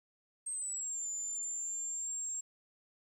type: exponential two-way sweep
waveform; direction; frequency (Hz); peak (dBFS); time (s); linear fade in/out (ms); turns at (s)
sine; down then up; 8430 to 7100 to 7530; -34; 0.46-2.41; 10; 1.09
effects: tanh soft clip ceiling -34 dBFS + 11-bit